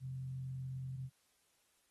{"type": "tone with frequency modulation", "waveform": "sine", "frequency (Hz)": 130.81, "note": "C3", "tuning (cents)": 0, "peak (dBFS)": -40, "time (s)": [0, 1.1], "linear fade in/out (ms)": 50, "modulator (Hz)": 45.2, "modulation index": 0.24, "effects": ["white hiss -75 dBFS RMS until 1.9 s", "AAC 32 kbps"]}